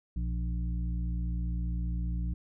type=harmonic tone with a mistuned harmonic; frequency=60 Hz; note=B1; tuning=49 cents flat; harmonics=1 / 2 / 3 / 5; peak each=-30 / -39 / -38 / -49 dBFS; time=0.16-2.34 s; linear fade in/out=5 ms; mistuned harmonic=3; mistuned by=-48 cents; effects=none